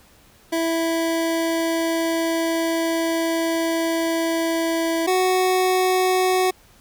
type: tone pair in turn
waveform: 25% pulse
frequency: 329.6 / 370.6 Hz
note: E4 / F#4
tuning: 0 / +3 cents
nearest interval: major second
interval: 203 cents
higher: second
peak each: -16 / -13 dBFS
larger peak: second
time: 0.52-5.07 / 5.07-6.51 s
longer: first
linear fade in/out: 10 ms
effects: pink hiss -53 dBFS RMS until 6.8 s